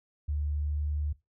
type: tone with pitch glide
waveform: sine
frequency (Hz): 73.7 to 74.21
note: D2 to D2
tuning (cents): +7 to +19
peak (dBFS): -28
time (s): 0.28-1.13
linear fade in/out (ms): 10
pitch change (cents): +12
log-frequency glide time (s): 0.5-0.87
effects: noise-tail reverb RT60 0.2 s tail -18 dB re dry